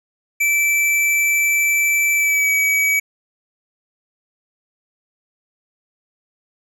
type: tone with pitch glide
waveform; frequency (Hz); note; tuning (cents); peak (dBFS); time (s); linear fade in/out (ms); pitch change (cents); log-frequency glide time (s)
square; 2324 to 2276; D7 to C#7; -19 to +45; -15; 0.4-3; 10; -36; 2.15-2.49
effects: none